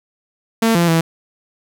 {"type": "tone with pitch steps", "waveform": "sawtooth", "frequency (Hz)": [226.4, 171.1, 164.2], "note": ["A3", "F3", "E3"], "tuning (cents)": [50, -35, -6], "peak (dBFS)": -8, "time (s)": [0.62, 1.01], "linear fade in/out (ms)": 5, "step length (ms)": 130, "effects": []}